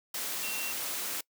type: tone in noise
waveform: sine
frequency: 2732 Hz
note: F7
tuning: 39 cents flat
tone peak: -37 dBFS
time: 0.43-0.72 s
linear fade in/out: 5 ms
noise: white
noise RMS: -35 dBFS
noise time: 0.14-1.21 s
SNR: -5 dB
effects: noise-tail reverb RT60 0.1 s tail -24 dB re dry + high-pass 200 Hz 12 dB/octave